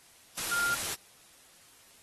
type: tone in noise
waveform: sine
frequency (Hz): 1400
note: F6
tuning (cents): +4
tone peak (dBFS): -27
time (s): 0.51-0.75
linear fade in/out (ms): 10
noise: white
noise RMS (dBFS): -34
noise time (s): 0.37-0.95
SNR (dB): +4
effects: white hiss -58 dBFS RMS until 2.02 s + AAC 32 kbps